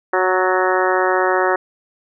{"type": "harmonic tone with a mistuned harmonic", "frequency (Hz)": 185, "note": "F#3", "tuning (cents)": 0, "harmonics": [2, 3, 4, 5, 6, 7, 8, 9, 10], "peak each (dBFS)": [-19, -21, -22, -23, -24, -24, -25, -26, -26], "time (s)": [0.13, 1.56], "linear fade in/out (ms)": 5, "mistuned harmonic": 9, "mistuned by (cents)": 30, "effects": []}